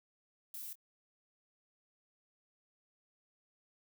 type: noise with echo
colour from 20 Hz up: violet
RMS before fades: -45 dBFS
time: 0.54-0.73 s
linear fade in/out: 2 ms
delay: 25 ms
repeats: 1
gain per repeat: -15 dB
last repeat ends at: 0.755 s
effects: none